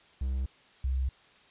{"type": "tone pair in turn", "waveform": ["triangle", "sine"], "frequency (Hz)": [65.41, 65.41], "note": ["C2", "C2"], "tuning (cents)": [0, 0], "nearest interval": "unison", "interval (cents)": 0, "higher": "neither", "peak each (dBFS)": -26, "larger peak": "neither", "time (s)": [[0.21, 0.46], [0.84, 1.09]], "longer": "neither", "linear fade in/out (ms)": 5, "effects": ["white hiss -59 dBFS RMS until 1.5 s", "resampled to 8000 Hz"]}